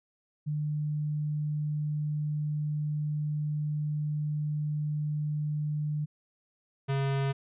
sine / square tone pair in turn, 150 / 137.08 Hz, D3 / C#3, +37 / -19 cents, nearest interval major second, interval 156 cents, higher first, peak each -28 / -27 dBFS, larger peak second, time 0.46-6.06 / 6.88-7.33 s, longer first, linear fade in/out 20 ms, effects resampled to 8000 Hz

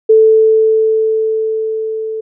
sine tone with level ramp, 440 Hz, A4, in tune, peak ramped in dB -3 to -18 dBFS, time 0.09-2.21 s, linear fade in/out 10 ms, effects none

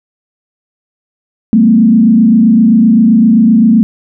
sine tone with frequency modulation, 223.3 Hz, A3, 26 cents sharp, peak -3 dBFS, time 1.53-3.83 s, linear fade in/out 0 ms, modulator 27.7 Hz, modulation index 0.92, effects none

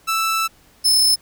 sawtooth tone pair in turn, 1321 / 5244 Hz, E6 / E8, +3 / -10 cents, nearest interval 2 octaves, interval 2387 cents, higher second, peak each -14 / -10 dBFS, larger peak second, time 0.07-0.48 / 0.84-1.16 s, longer first, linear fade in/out 20 ms, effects pink hiss -53 dBFS RMS until 1.21 s

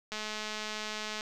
click train, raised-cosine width 0.2 ms, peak -20 dBFS, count 234, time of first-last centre 0.12-1.209 s, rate 214 Hz, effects none

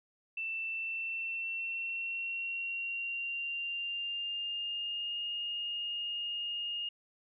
sine tone with pitch glide, 2669 to 2844 Hz, E7 to F7, +21 to +31 cents, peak -34 dBFS, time 0.37-6.89 s, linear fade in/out 5 ms, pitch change +110 cents, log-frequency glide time 0.68-5.22 s, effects none

